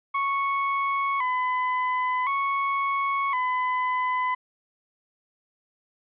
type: tone with vibrato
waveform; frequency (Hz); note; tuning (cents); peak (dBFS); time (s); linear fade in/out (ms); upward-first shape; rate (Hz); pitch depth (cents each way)
35% pulse; 1055; C6; +14; -21; 0.14-4.35; 10; square; 0.47; 81
effects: resampled to 8000 Hz + 10-bit